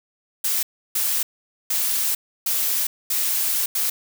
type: noise bursts at uneven times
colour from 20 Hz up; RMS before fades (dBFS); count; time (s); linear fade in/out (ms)
blue; -22; 6; 0.44-0.63 / 0.95-1.23 / 1.7-2.15 / 2.46-2.87 / 3.1-3.66 / 3.75-3.9; 5
effects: none